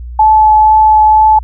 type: tone with vibrato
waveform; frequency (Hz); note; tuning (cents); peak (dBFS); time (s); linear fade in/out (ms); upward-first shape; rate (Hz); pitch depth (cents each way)
sine; 863; A5; -34; -3; 0.19-1.39; 5; triangle; 2.1; 10
effects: added 60 Hz sine -22 dBFS peak until 1.43 s